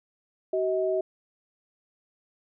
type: tone pair together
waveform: sine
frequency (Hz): 378.6 / 636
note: F#4 / D#5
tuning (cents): +40 / +38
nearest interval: major sixth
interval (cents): 898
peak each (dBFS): -26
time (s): 0.53-1.01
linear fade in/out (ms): 5
effects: none